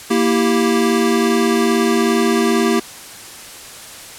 square chord, E diminished, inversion second, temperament equal, 233.1 / 329.6 / 392 Hz, Bb3 / E4 / G4, 0 / 0 / 0 cents, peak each -17 / -20 / -18 dBFS, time 0.1-2.8 s, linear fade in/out 10 ms, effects white hiss -35 dBFS RMS until 4.18 s + low-pass 11000 Hz 12 dB/octave

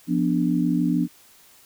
sine chord, B diminished, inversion second, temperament equal, 174.61 / 246.9 / 293.7 Hz, F3 / B3 / D4, 0 / 0 / 0 cents, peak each -23 dBFS, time 0.07-1.08 s, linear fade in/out 50 ms, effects white hiss -53 dBFS RMS until 1.65 s

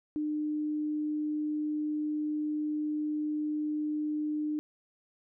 sine tone, 302.1 Hz, D4, 49 cents sharp, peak -29 dBFS, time 0.16-4.59 s, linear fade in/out 0 ms, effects none

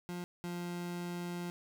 30% pulse tone pair in turn, 176.4 / 174.98 Hz, F3 / F3, +18 / +4 cents, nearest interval unison, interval 14 cents, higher first, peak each -36 / -35 dBFS, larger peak second, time 0.09-0.24 / 0.44-1.5 s, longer second, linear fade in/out 0 ms, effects none

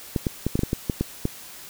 clicks, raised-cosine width 3 ms, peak -9 dBFS, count 10, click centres 0.162 / 0.268 / 0.466 / 0.555 / 0.592 / 0.634 / 0.731 / 0.898 / 1.01 / 1.254 s, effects white hiss -42 dBFS RMS until 1.69 s

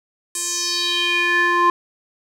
square tone with band-pass filter sweep, 349.2 Hz, F4, in tune, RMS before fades -19 dBFS, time 0.35-1.7 s, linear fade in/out 2 ms, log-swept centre 8500 to 1100 Hz, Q 3.5, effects none

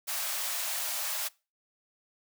white high-pass noise, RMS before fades -33 dBFS, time 0.07-1.29 s, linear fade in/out 20 ms, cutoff 550 Hz, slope 96 dB/octave, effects noise-tail reverb RT60 0.3 s tail -23 dB re dry

